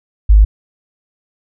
sine tone, 51.91 Hz, G#1, in tune, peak -3 dBFS, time 0.29-0.45 s, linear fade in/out 10 ms, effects none

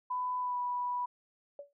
sine tone with pitch glide, 999 to 983 Hz, B5 to B5, +20 to -8 cents, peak -31 dBFS, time 0.1-1.06 s, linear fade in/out 10 ms, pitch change -28 cents, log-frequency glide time 0.39-0.58 s
sine tone with exponential decay, 571 Hz, D5, 49 cents flat, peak -38 dBFS, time 1.59-1.73 s, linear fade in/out 2 ms, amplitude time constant 29 ms
effects none

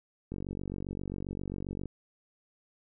click train, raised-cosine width 3 ms, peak -24 dBFS, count 74, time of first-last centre 0.32-1.857 s, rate 47.5 Hz, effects none

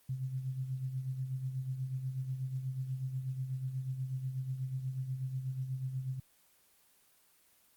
sine tone with tremolo, 130.81 Hz, C3, in tune, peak -32 dBFS, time 0.09-6.2 s, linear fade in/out 5 ms, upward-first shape sine, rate 8.2 Hz, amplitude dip 60%, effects white hiss -67 dBFS RMS until 7.76 s + Opus 24 kbps

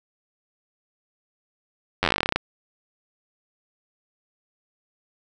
slowing click train, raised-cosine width 0.3 ms, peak -4 dBFS, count 17, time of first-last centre 2.03-2.36 s, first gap 10 ms, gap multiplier 1.09, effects none

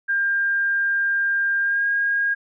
sine tone with pitch glide, 1600 to 1628 Hz, G6 to G#6, +35 to -35 cents, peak -18 dBFS, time 0.08-2.35 s, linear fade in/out 20 ms, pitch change +30 cents, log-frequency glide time 1.61-1.86 s, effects none

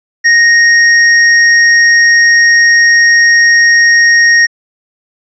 sine tone with hard clipping, 1864.7 Hz, A#6, in tune, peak -5 dBFS, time 0.24-4.47 s, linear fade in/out 20 ms, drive 16 dB, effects resampled to 16000 Hz

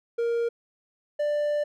triangle tone pair in turn, 467.7 / 590.4 Hz, A#4 / D5, +6 / +9 cents, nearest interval major third, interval 403 cents, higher second, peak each -21 dBFS, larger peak neither, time 0.18-0.49 / 1.19-1.64 s, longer second, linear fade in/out 10 ms, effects none

